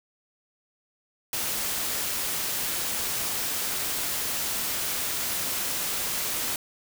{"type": "noise", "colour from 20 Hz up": "white", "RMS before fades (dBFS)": -29, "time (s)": [1.33, 6.56], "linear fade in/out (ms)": 2, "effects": []}